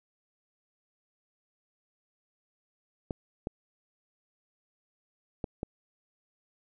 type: clicks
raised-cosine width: 2 ms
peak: -19 dBFS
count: 4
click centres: 3.108 / 3.471 / 5.442 / 5.631 s
effects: none